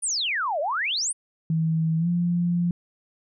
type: exponential two-way sweep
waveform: sine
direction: down then up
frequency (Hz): 9956 to 554.4 to 9956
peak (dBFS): -23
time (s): 0.02-1.13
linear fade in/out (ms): 20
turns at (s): 0.6
type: tone with pitch glide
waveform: sine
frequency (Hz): 161.3 to 173.88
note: E3 to F3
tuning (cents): -37 to -7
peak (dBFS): -20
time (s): 1.5-2.71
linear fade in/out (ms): 2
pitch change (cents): +130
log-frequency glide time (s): 1.98-2.08
effects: none